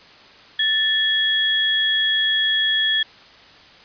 sine tone pair together, 1760 / 3322 Hz, A6 / G#7, 0 / 0 cents, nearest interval major seventh, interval 1100 cents, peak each -21 / -18 dBFS, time 0.59-3.03 s, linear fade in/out 5 ms, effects white hiss -46 dBFS RMS until 3.84 s + resampled to 11025 Hz

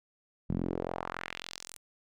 sawtooth tone with band-pass filter sweep, 43.6 Hz, F1, 2 cents flat, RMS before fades -37 dBFS, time 0.49-1.77 s, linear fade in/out 10 ms, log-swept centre 170 to 10000 Hz, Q 1.8, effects none

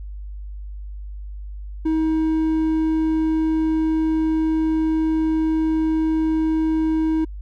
triangle tone, 317.3 Hz, D#4, 34 cents sharp, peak -15 dBFS, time 1.85-7.25 s, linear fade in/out 10 ms, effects added 50 Hz sine -30 dBFS peak until 7.41 s

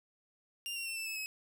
sawtooth tone with pitch steps, 2794 / 2746 / 2699 / 2652 / 2607 / 2562 Hz, F7 / F7 / E7 / E7 / E7 / E7, 0 / -30 / +40 / +10 / -20 / -50 cents, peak -34 dBFS, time 0.66-1.26 s, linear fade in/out 0 ms, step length 100 ms, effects none

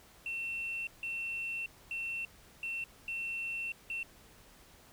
sine tone bursts at uneven times, 2700 Hz, E7, 41 cents sharp, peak -33 dBFS, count 6, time 0.26-0.87 / 1.03-1.66 / 1.91-2.25 / 2.63-2.84 / 3.08-3.72 / 3.9-4.03 s, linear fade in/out 2 ms, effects tanh soft clip ceiling -33 dBFS + pink hiss -59 dBFS RMS until 4.92 s

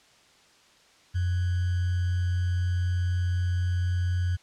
sine tone with sample-and-hold, 89.6 Hz, F2, 45 cents sharp, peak -23 dBFS, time 1.14-4.37 s, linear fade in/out 20 ms, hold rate 1575 Hz, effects white hiss -58 dBFS RMS until 4.42 s + low-pass 6000 Hz 12 dB/octave

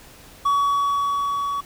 triangle tone with level ramp, 1130 Hz, C#6, 33 cents sharp, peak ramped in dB -14 to -21 dBFS, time 0.45-1.61 s, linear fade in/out 10 ms, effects pink hiss -46 dBFS RMS until 1.65 s

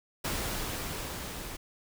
pink noise with level ramp, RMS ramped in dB -32 to -41 dBFS, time 0.24-1.57 s, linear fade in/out 10 ms, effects none

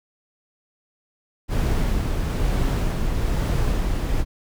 brown noise with tremolo, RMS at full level -20 dBFS, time 1.48-4.25 s, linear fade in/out 50 ms, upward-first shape sine, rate 1.1 Hz, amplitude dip 30%, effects none

